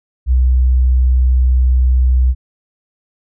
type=tone; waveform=sine; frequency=63.2 Hz; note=B1; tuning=41 cents sharp; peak=-8 dBFS; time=0.26-2.35 s; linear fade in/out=50 ms; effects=none